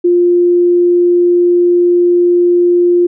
sine tone, 351.1 Hz, F4, 9 cents sharp, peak -6 dBFS, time 0.04-3.07 s, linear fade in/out 10 ms, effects none

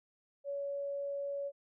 sine tone, 563 Hz, C#5, 27 cents sharp, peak -35 dBFS, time 0.44-1.52 s, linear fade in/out 50 ms, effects none

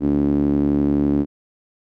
sawtooth tone with band-pass filter, 71.8 Hz, D2, 39 cents flat, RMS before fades -18 dBFS, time 0-1.26 s, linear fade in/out 50 ms, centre 280 Hz, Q 4.3, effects none

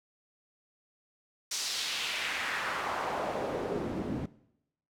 pink noise with band-pass filter sweep, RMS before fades -34 dBFS, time 1.51-4.26 s, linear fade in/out 5 ms, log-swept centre 5800 to 200 Hz, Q 1.6, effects noise-tail reverb RT60 0.8 s tail -19 dB re dry

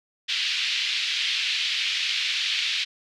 pink band-pass noise, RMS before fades -26 dBFS, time 0.28-2.85 s, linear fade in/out 20 ms, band 2500 to 4200 Hz, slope 24 dB/octave, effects none

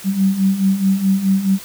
sine beating tone pair, 190 / 194.7 Hz, F#3 / G3, +46 / -12 cents, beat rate 4.7 Hz, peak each -19 / -14 dBFS, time 0.04-1.59 s, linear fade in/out 50 ms, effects white hiss -36 dBFS RMS until 1.64 s

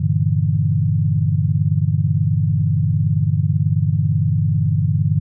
sine chord, E half-diminished seventh, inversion first, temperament equal, 98 / 116.54 / 146.83 / 164.81 Hz, G2 / Bb2 / D3 / E3, 0 / 0 / 0 / 0 cents, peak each -19 / -21 / -18 / -22 dBFS, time 0-5.2 s, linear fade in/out 10 ms, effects none

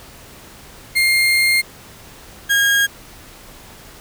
35% pulse tone pair in turn, 2119 / 1630.4 Hz, C7 / G#6, +21 / -32 cents, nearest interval perfect fourth, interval 453 cents, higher first, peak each -11 dBFS, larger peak neither, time 0.95-1.62 / 2.49-2.87 s, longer first, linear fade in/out 20 ms, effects pink hiss -41 dBFS RMS until 4 s

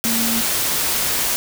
sine tone in noise, 228.9 Hz, A#3, 31 cents flat, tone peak -22 dBFS, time 0.05-0.41 s, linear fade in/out 0 ms, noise white, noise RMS -20 dBFS, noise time 0.04-1.36 s, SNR -5 dB, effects none

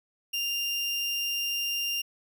30% pulse tone, 2794 Hz, F7, in tune, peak -25 dBFS, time 0.33-2.02 s, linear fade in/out 10 ms, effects none

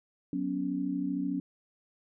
sine chord, F# suspended fourth, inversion none, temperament equal with one note detuned, 185 / 246.9 / 280.2 Hz, F#3 / B3 / C#4, 0 / 0 / +19 cents, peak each -35 / -36 / -31 dBFS, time 0.33-1.4 s, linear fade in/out 2 ms, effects none

